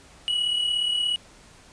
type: tone pair together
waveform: triangle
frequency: 2923 / 2960 Hz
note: F#7 / F#7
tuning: -22 / 0 cents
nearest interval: unison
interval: 22 cents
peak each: -21 / -30 dBFS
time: 0.28-1.16 s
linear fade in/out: 0 ms
effects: pink hiss -51 dBFS RMS until 1.72 s + resampled to 22050 Hz